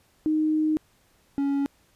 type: tone pair in turn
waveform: sine / triangle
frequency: 310 / 279.6 Hz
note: D#4 / C#4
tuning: -6 / +15 cents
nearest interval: major second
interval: 179 cents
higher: first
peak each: -20 dBFS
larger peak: neither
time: 0.26-0.77 / 1.38-1.66 s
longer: first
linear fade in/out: 0 ms
effects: pink hiss -63 dBFS RMS until 1.95 s + resampled to 32000 Hz